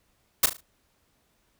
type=noise with echo; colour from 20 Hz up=white; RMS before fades=-18 dBFS; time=0.43-0.46 s; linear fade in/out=5 ms; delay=37 ms; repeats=4; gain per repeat=-9 dB; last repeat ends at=0.608 s; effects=pink hiss -69 dBFS RMS until 1.59 s